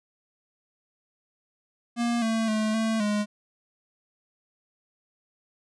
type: tone with pitch steps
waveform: square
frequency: 236.4 / 224.2 / 216.4 / 222.6 / 208.3 Hz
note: A#3 / A3 / A3 / A3 / G#3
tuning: +24 / +33 / -29 / +20 / +5 cents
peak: -24 dBFS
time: 1.96-3.26 s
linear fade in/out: 50 ms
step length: 260 ms
effects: resampled to 22050 Hz